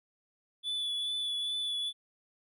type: tone with vibrato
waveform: triangle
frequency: 3452 Hz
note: A7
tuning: 34 cents flat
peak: -30 dBFS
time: 0.63-1.93 s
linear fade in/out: 50 ms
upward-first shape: triangle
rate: 2.4 Hz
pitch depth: 23 cents each way
effects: none